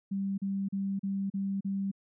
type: tone bursts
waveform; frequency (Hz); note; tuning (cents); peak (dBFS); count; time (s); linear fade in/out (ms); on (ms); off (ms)
sine; 196; G3; 0; -29; 6; 0.11-1.915; 10; 270; 37
effects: none